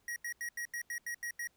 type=tone bursts; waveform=square; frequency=1897 Hz; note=A#6; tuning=30 cents sharp; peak=-37 dBFS; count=9; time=0.08-1.473 s; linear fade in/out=2 ms; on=81 ms; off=83 ms; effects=pink hiss -73 dBFS RMS until 1.56 s